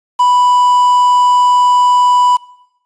triangle tone with quantisation, 987.8 Hz, B5, in tune, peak -5 dBFS, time 0.19-2.37 s, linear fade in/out 10 ms, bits 5, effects noise-tail reverb RT60 0.8 s tail -21 dB re dry + resampled to 22050 Hz

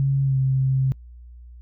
sine tone with pitch glide, 137.1 to 132.74 Hz, C#3 to C3, -19 to +25 cents, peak -17 dBFS, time 0-0.92 s, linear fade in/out 0 ms, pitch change -56 cents, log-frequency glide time 0.23-0.38 s, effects noise-tail reverb RT60 0.1 s tail -25 dB re dry + added 60 Hz sine -40 dBFS peak until 1.61 s

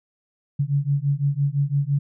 sine beating tone pair, 138.8 / 144.7 Hz, C#3 / D3, +3 / -25 cents, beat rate 5.9 Hz, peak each -22 dBFS, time 0.59-1.99 s, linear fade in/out 10 ms, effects none

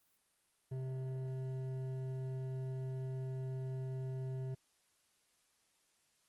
triangle tone with hard clipping, 130.81 Hz, C3, in tune, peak -40 dBFS, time 0.71-4.55 s, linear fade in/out 10 ms, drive 13 dB, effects white hiss -75 dBFS RMS until 6.28 s + Opus 32 kbps

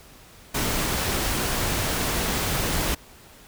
pink noise, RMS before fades -25 dBFS, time 0.54-2.95 s, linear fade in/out 10 ms, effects pink hiss -49 dBFS RMS until 3.47 s

